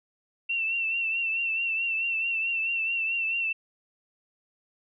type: tone with vibrato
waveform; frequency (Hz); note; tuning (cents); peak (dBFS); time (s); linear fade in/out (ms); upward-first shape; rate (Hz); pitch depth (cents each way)
sine; 2700; E7; +41; -25; 0.49-3.53; 10; triangle; 4.6; 54
effects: none